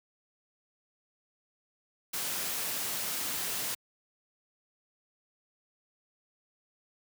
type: noise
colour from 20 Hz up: white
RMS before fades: -34 dBFS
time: 2.13-3.75 s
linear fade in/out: 10 ms
effects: high-pass 100 Hz 12 dB/octave